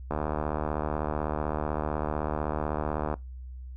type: click train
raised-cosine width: 1 ms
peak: -15 dBFS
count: 231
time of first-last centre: 0.11-3.14 s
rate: 75.9 Hz
effects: noise-tail reverb RT60 0.2 s tail -22 dB re dry + added 63 Hz sine -38 dBFS peak until 3.76 s